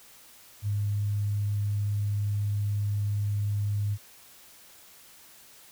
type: tone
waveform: sine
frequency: 102.8 Hz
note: G#2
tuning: 17 cents flat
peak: -25 dBFS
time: 0.62-3.98 s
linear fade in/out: 50 ms
effects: white hiss -53 dBFS RMS until 5.71 s